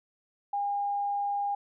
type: tone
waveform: sine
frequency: 810 Hz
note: G#5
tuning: 43 cents flat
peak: -27 dBFS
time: 0.53-1.55 s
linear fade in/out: 5 ms
effects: none